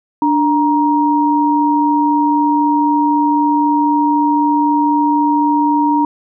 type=tone pair together; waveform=sine; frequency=294.3 / 941 Hz; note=D4 / A#5; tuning=+4 / +16 cents; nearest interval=octave + minor sixth; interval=2012 cents; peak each=-13 dBFS; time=0.22-6.05 s; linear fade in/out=2 ms; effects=none